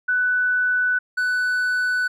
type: tone pair in turn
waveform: sine / triangle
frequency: 1492 / 1492 Hz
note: F#6 / F#6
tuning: +14 / +14 cents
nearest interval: unison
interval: 0 cents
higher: neither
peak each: -17 dBFS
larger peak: neither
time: 0.08-0.99 / 1.17-2.08 s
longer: neither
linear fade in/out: 10 ms
effects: none